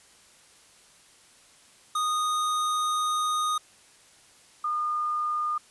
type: tone pair in turn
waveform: square / sine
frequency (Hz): 1237 / 1217.2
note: D#6 / D#6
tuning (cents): -10 / -38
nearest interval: unison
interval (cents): 28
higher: first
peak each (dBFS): -25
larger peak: neither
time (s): 1.95-3.58 / 4.64-5.58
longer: first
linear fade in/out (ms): 5
effects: white hiss -56 dBFS RMS until 5.7 s + resampled to 24000 Hz